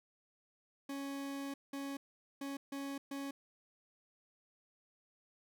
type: tone bursts at uneven times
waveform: 40% pulse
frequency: 277.2 Hz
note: C#4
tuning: in tune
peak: -39 dBFS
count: 5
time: 0.89-1.54 / 1.73-1.97 / 2.41-2.57 / 2.72-2.98 / 3.11-3.31 s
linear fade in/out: 5 ms
effects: none